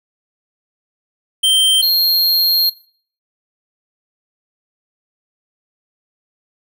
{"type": "tone pair in turn", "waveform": "square", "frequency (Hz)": [3136, 4228], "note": ["G7", "C8"], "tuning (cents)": [0, 17], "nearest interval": "perfect fourth", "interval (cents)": 517, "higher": "second", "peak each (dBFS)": -11, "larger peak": "neither", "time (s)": [[1.43, 1.82], [1.82, 2.7]], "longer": "second", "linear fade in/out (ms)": 10, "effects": ["noise-tail reverb RT60 0.5 s tail -20 dB re dry"]}